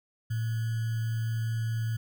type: tone with sample-and-hold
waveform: sine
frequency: 113.1 Hz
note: A2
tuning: 48 cents sharp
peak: -27 dBFS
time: 0.3-1.97 s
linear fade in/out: 10 ms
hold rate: 1575 Hz
effects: none